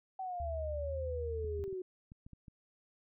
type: exponential sweep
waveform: sine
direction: down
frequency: 767 to 363.9 Hz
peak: -37 dBFS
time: 0.19-1.82 s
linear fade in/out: 5 ms
type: tone with pitch glide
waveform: sine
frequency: 74.5 to 78.25 Hz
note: D2 to D#2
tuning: +25 to +10 cents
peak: -38 dBFS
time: 0.4-1.64 s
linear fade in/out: 0 ms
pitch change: +85 cents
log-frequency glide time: 0.82-0.93 s
type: clicks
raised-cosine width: 5 ms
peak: -39 dBFS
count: 8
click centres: 1.446 / 1.593 / 1.679 / 1.728 / 2.119 / 2.265 / 2.333 / 2.482 s
effects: none